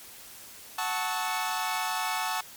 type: chord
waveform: sawtooth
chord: F# minor seventh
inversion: none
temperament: equal with one note detuned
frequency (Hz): 740 / 880 / 1108.7 / 1295.1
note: F#5 / A5 / C#6 / E6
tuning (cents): 0 / 0 / 0 / -31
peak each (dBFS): -30 / -28 / -31 / -32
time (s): 0.78-2.41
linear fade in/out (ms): 5
effects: white hiss -47 dBFS RMS until 2.56 s + MP3 96 kbps